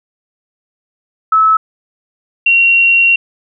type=tone pair in turn; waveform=sine; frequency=1300 / 2745 Hz; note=E6 / F7; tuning=-24 / -31 cents; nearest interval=octave + minor second; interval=1293 cents; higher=second; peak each=-6 dBFS; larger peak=neither; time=1.32-1.57 / 2.46-3.16 s; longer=second; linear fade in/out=5 ms; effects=none